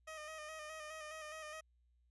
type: tone with vibrato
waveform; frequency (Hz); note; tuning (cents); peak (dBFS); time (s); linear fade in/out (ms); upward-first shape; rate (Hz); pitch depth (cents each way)
15% pulse; 620; D#5; -6; -40; 0.07-1.61; 10; square; 4.8; 33
effects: added 60 Hz sine -70 dBFS peak until 2.1 s + resampled to 24000 Hz